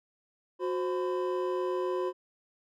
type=tone cluster; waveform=triangle; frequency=365.4 / 522 / 1009 Hz; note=F#4 / C5 / B5; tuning=-22 / -4 / +37 cents; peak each=-28 / -33 / -35 dBFS; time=0.59-2.13 s; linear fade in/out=50 ms; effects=none